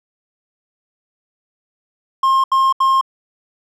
triangle tone bursts, 1066 Hz, C6, 32 cents sharp, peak -9 dBFS, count 3, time 2.23-3.012 s, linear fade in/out 5 ms, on 210 ms, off 76 ms, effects none

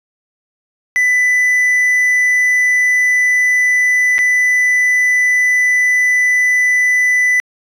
triangle tone with dropouts, 1993 Hz, B6, 15 cents sharp, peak -8 dBFS, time 0.96-7.4 s, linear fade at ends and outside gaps 0 ms, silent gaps 4.182-4.189 s, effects resampled to 32000 Hz

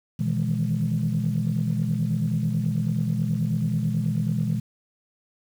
sine chord, E major seventh, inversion second, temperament equal with one note detuned, 121.21 / 155.56 / 164.81 / 207.7 Hz, B2 / D#3 / E3 / G#3, -32 / 0 / 0 / 0 cents, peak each -26 / -27 / -26 / -27 dBFS, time 0.19-4.6 s, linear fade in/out 10 ms, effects tanh soft clip ceiling -14 dBFS + 8-bit

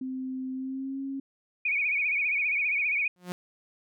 sine tone with pitch glide, 260 to 271.8 Hz, C4 to C#4, -11 to -34 cents, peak -31 dBFS, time 0.01-1.2 s, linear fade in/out 5 ms, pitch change +77 cents, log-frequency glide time 0.53-1 s
sine tone with vibrato, 2349 Hz, D7, in tune, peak -24 dBFS, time 1.65-3.08 s, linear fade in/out 5 ms, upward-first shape sine, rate 15 Hz, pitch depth 110 cents each way
sawtooth tone with exponential growth, 179.2 Hz, F3, 45 cents sharp, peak -25 dBFS, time 3.16-3.32 s, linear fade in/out 0 ms, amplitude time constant 34 ms
effects none

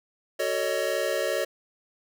square chord, D# half-diminished seventh, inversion first, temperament just, 373.4 / 448 / 560 / 622.3 Hz, F#4 / A4 / C#5 / D#5, +16 / +31 / +18 / 0 cents, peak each -34 / -33 / -29 / -31 dBFS, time 0.39-1.45 s, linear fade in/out 10 ms, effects none

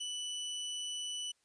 sawtooth tone, 2974 Hz, F#7, 8 cents sharp, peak -34 dBFS, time 0-1.32 s, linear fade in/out 10 ms, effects white hiss -75 dBFS RMS until 1.44 s + resampled to 22050 Hz

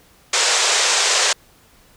white band-pass noise, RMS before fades -17 dBFS, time 0.33-1.33 s, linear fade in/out 5 ms, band 400 to 7900 Hz, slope 48 dB/octave, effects pink hiss -52 dBFS RMS until 1.96 s

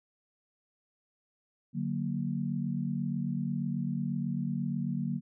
sine chord, D augmented, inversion none, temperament equal, 146.83 / 185 / 233.1 Hz, D3 / F#3 / A#3, 0 / 0 / 0 cents, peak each -34 dBFS, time 1.73-5.21 s, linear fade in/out 50 ms, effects none

